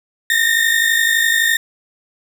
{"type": "tone pair together", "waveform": "35% pulse", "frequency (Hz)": [1804, 1855.8], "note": ["A6", "A#6"], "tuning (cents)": [43, -8], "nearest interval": "unison", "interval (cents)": 49, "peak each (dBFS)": -14, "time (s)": [0.3, 1.57], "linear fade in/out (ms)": 2, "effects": []}